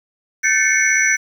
sine tone cluster, 1540 / 1761 / 2158 / 2234 / 5920 Hz, G6 / A6 / C#7 / C#7 / F#8, -31 / +1 / -47 / +13 / 0 cents, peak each -19 dBFS, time 0.43-1.17 s, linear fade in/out 20 ms, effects tanh soft clip ceiling -2 dBFS + 7-bit

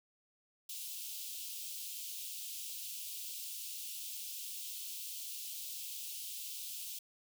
white high-pass noise, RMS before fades -44 dBFS, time 0.69-6.99 s, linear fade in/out 5 ms, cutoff 2700 Hz, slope 48 dB/octave, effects none

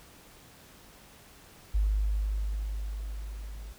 sine tone with level ramp, 51.4 Hz, G#1, 17 cents flat, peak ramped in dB -22 to -39 dBFS, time 1.74-3.73 s, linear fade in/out 10 ms, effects pink hiss -54 dBFS RMS until 3.78 s

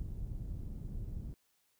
pink low-pass noise, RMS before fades -41 dBFS, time 0-1.34 s, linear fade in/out 0 ms, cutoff 150 Hz, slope 12 dB/octave, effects white hiss -75 dBFS RMS until 1.79 s

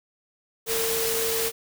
sine tone in noise, 453.8 Hz, A#4, 47 cents flat, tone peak -27 dBFS, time 0.66-1.52 s, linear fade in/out 50 ms, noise white, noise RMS -27 dBFS, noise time 0.66-1.52 s, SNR -3 dB, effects none

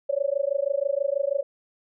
sine tone with amplitude modulation, 560 Hz, C#5, 18 cents sharp, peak -18 dBFS, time 0.09-1.43 s, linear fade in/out 10 ms, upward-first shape sine, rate 26.2 Hz, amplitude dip 100%, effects none

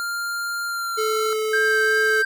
square tone with pitch glide, 1396.9 to 1355.6 Hz, F6 to E6, 0 to +48 cents, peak -25 dBFS, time 0-1.33 s, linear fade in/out 0 ms, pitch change -52 cents, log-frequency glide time 0.65-1.17 s
square tone, 434.5 Hz, A4, 22 cents flat, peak -22 dBFS, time 0.97-2.23 s, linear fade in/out 20 ms
triangle tone with vibrato, 1581 Hz, G6, 14 cents sharp, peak -16 dBFS, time 1.53-2.25 s, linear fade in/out 5 ms, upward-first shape triangle, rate 2.7 Hz, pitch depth 14 cents each way
effects none

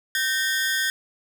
sawtooth ring-modulated tone, 1694 Hz, G#6, 34 cents sharp, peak -15 dBFS, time 0.15-0.9 s, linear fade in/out 0 ms, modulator 144 Hz, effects none

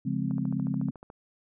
sine chord, Db major seventh, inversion none, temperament just, 138.59 / 173.24 / 207.9 / 259.9 Hz, Db3 / F3 / Ab3 / C4, 0 / -14 / +2 / -11 cents, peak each -32 dBFS, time 0.05-0.91 s, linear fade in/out 10 ms
click train, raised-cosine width 1 ms, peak -31 dBFS, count 12, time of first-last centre 0.31-1.101 s, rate 13.9 Hz
effects none

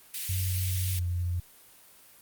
white high-pass noise, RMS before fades -35 dBFS, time 0.14-0.99 s, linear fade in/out 2 ms, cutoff 2100 Hz, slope 24 dB/octave
sine tone with pitch glide, 92.5 to 87.81 Hz, F#2 to F2, 0 to +10 cents, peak -27 dBFS, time 0.29-1.4 s, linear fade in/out 5 ms, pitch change -90 cents, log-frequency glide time 0.93-1.01 s
effects white hiss -55 dBFS RMS until 2.21 s + Opus 32 kbps

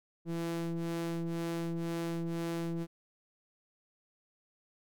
square ring-modulated tone, 84 Hz, E2, 33 cents sharp, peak -31 dBFS, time 0.25-2.87 s, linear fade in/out 50 ms, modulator 251 Hz, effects none

